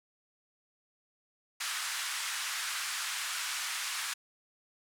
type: band-pass noise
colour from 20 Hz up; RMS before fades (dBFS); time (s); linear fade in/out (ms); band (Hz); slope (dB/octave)
pink; -36; 1.6-4.14; 10; 1200 to 11000; 24
effects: none